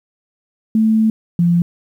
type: tone pair in turn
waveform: sine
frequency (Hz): 220 / 172.3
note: A3 / F3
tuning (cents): 0 / -23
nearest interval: major third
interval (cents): 423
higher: first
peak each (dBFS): -10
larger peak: neither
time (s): 0.75-1.1 / 1.39-1.62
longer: first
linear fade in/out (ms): 2
effects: 8-bit